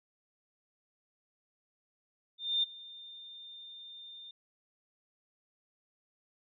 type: tone with ADSR envelope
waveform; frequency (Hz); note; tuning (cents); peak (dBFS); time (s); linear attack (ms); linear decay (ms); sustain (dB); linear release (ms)
sine; 3611; A7; +44; -25; 2.38-4.31; 250; 16; -21; 3
effects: none